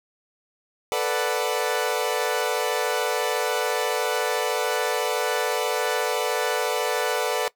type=chord; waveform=sawtooth; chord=B minor seventh; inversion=third; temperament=equal; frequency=440 / 493.9 / 587.3 / 740 Hz; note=A4 / B4 / D5 / F#5; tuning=0 / 0 / 0 / 0 cents; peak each=-23 / -23 / -25 / -26 dBFS; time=0.92-7.48 s; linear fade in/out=0 ms; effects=noise-tail reverb RT60 0.1 s tail -19 dB re dry